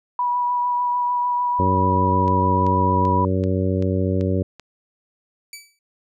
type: tone with vibrato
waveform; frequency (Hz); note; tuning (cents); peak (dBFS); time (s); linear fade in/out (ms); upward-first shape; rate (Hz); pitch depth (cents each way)
sine; 977; B5; -19; -18; 0.19-3.25; 2; sine; 6.7; 14
type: harmonic tone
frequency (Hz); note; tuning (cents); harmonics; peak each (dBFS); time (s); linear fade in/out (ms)
94; F#2; +28; 1 / 2 / 3 / 4 / 5 / 6; -21 / -24 / -26 / -27 / -28 / -29; 1.59-4.43; 5
type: click train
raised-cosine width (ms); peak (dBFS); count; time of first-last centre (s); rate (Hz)
0.2; -22; 7; 2.28-4.597; 2.59
type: tone with exponential decay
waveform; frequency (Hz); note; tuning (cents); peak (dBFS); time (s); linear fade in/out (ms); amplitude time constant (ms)
15% pulse; 2300; D7; -37; -25; 5.53-5.79; 2; 56
effects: none